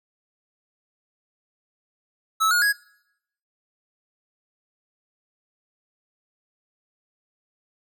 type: tone with pitch steps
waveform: square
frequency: 1301 / 1438 / 1661 Hz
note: E6 / F#6 / G#6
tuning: -23 / -50 / 0 cents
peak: -18 dBFS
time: 2.4-2.73 s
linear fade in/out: 20 ms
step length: 110 ms
effects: noise-tail reverb RT60 0.8 s tail -24 dB re dry